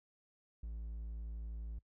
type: tone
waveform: triangle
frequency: 55.8 Hz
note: A1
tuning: 25 cents sharp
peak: -39 dBFS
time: 0.63-1.79 s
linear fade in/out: 5 ms
effects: noise-tail reverb RT60 0.1 s tail -23 dB re dry